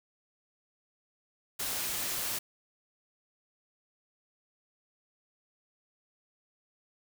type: noise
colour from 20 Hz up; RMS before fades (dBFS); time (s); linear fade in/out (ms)
white; -34; 1.59-2.39; 10
effects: none